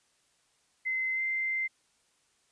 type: tone with pitch glide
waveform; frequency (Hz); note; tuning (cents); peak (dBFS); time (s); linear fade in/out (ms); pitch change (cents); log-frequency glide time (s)
sine; 2058 to 2082; C7 to C7; -29 to -9; -28; 0.85-1.68; 20; +20; 1.13-1.21
effects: white hiss -70 dBFS RMS until 2.51 s + resampled to 22050 Hz